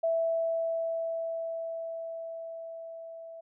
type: tone with level ramp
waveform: sine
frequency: 659.3 Hz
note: E5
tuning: in tune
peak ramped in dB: -24 to -42 dBFS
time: 0.03-3.41 s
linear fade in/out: 10 ms
effects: none